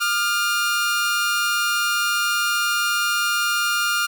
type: tone pair together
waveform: sawtooth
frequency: 1206.1 / 1405 Hz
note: D6 / F6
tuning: +46 / +10 cents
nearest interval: minor third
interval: 264 cents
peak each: -23 / -16 dBFS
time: 0-4.07 s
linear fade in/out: 20 ms
effects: none